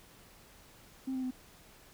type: tone with pitch steps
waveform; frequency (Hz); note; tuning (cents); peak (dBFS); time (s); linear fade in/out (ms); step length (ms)
sine; 263.7 / 259.2 / 254.7; C4 / C4 / C4; +14 / -16 / -46; -31; 1.07-1.31; 10; 80
effects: tanh soft clip ceiling -30 dBFS + pink hiss -58 dBFS RMS until 1.93 s